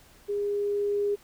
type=tone with level ramp; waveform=sine; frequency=408.1 Hz; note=G#4; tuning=30 cents flat; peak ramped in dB=-26 to -23 dBFS; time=0.28-1.16 s; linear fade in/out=20 ms; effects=pink hiss -56 dBFS RMS until 1.23 s